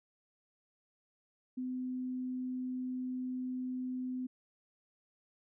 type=tone; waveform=sine; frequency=254.3 Hz; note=C4; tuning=49 cents flat; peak=-35 dBFS; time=1.57-4.27 s; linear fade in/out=10 ms; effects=none